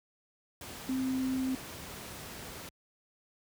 sine tone in noise, 260.8 Hz, C4, 5 cents flat, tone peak -29 dBFS, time 0.89-1.55 s, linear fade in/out 2 ms, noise pink, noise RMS -44 dBFS, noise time 0.61-2.69 s, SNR +12 dB, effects high-pass 60 Hz 12 dB/octave

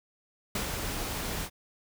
pink noise with ADSR envelope, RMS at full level -30 dBFS, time 0.55-1.5 s, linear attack 3 ms, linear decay 94 ms, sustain -4 dB, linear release 63 ms, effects none

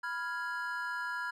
triangle chord, F diminished, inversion second, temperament equal, 987.8 / 1396.9 / 1661.2 Hz, Cb6 / F6 / Ab6, 0 / 0 / 0 cents, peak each -38 / -36 / -37 dBFS, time 0.03-1.31 s, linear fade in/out 10 ms, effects none

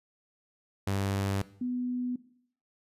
sawtooth / sine tone pair in turn, 98.4 / 248 Hz, G2 / B3, +7 / +7 cents, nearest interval octave + major third, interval 1600 cents, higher second, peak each -24 / -29 dBFS, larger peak first, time 0.87-1.42 / 1.61-2.16 s, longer neither, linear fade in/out 5 ms, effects noise-tail reverb RT60 0.6 s tail -17 dB re dry + resampled to 32000 Hz

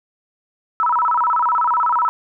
sine tone with vibrato, 1126 Hz, C#6, 27 cents sharp, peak -14 dBFS, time 0.8-2.09 s, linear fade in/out 0 ms, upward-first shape square, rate 16 Hz, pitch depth 260 cents each way, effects none

